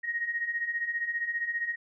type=beating tone pair; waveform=sine; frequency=1864.7 / 1879.7 Hz; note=A#6 / A#6; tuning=0 / +14 cents; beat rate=15 Hz; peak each=-35 / -30 dBFS; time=0.03-1.76 s; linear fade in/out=20 ms; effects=none